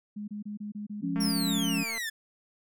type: tone bursts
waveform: sine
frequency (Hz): 208.1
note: G#3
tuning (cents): +4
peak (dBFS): -34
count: 10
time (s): 0.16-1.603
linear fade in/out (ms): 10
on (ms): 120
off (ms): 27
type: chord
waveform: sine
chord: Db major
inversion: first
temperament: just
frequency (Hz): 173.24 / 207.9 / 277.2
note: F3 / Ab3 / Db4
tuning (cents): -14 / +2 / 0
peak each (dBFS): -32 / -31 / -30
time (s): 1.02-1.84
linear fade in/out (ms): 20
type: click train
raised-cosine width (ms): 0.5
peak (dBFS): -28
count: 187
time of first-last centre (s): 1.16-1.979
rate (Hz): 227
type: exponential sweep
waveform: sawtooth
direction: down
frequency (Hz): 5660 to 1712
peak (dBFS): -28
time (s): 1.2-2.1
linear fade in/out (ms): 10
effects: none